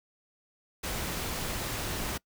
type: noise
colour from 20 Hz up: pink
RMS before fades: -34 dBFS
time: 0.83-2.18 s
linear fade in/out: 10 ms
effects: noise-tail reverb RT60 0.1 s tail -24 dB re dry